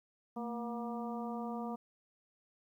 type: harmonic tone with a mistuned harmonic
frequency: 238 Hz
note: A#3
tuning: 36 cents sharp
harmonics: 1 / 2 / 3 / 4 / 5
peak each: -39 / -45 / -44 / -47 / -49 dBFS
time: 0.36-1.76 s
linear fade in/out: 10 ms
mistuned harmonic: 1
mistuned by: -69 cents
effects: 12-bit